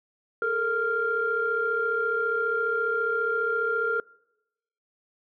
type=tone cluster; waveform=sine; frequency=426 / 460.7 / 1393 Hz; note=G#4 / A#4 / F6; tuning=+44 / -20 / -5 cents; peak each=-31 / -28 / -25 dBFS; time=0.42-4 s; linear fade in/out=2 ms; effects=noise-tail reverb RT60 0.9 s tail -24 dB re dry + tanh soft clip ceiling -14 dBFS